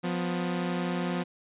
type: tone pair together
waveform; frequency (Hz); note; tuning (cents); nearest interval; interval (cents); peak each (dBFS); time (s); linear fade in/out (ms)
sawtooth; 177.08 / 250; F3 / B3; +24 / +21; tritone; 597; -25 / -30; 0.03-1.24; 20
effects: resampled to 8000 Hz